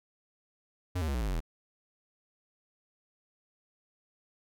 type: tone with pitch steps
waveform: square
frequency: 90.4 / 79.15 / 69.31 / 60.68 / 53.13 / 46.52 / 40.74 Hz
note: F#2 / D#2 / C#2 / B1 / G#1 / F#1 / E1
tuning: -40 / +30 / 0 / -30 / +40 / +10 / -20 cents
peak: -30 dBFS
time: 0.95-1.405 s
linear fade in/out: 10 ms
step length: 65 ms
effects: none